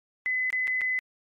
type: tone with dropouts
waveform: sine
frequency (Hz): 2019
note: B6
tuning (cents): +38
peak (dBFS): -24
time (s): 0.26-0.99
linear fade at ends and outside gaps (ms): 0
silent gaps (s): 0.503-0.528 / 0.672-0.678 / 0.81-0.816
effects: MP3 64 kbps